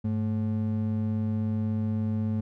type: ring-modulated tone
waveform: triangle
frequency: 160.9 Hz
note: E3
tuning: 42 cents flat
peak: -20 dBFS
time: 0.04-2.41 s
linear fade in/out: 10 ms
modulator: 58.2 Hz
effects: none